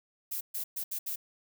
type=noise bursts at uneven times; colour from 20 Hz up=violet; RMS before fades=-35 dBFS; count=5; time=0.31-0.41 / 0.54-0.64 / 0.76-0.84 / 0.91-0.99 / 1.06-1.16 s; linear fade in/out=10 ms; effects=none